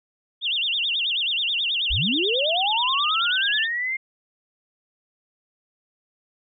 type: tone with vibrato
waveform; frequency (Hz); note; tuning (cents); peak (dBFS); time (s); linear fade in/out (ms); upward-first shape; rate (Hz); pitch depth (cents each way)
sine; 3172; G7; +20; -21; 0.41-3.68; 50; sine; 9.3; 270
type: linear sweep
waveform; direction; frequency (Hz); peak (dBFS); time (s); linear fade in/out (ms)
sine; up; 33.63 to 2133; -23; 1.9-3.97; 10
effects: none